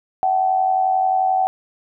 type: tone with amplitude modulation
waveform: sine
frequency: 757 Hz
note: F#5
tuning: 39 cents sharp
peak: -12 dBFS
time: 0.23-1.47 s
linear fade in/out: 0 ms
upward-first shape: sine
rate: 91.3 Hz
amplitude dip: 60%
effects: none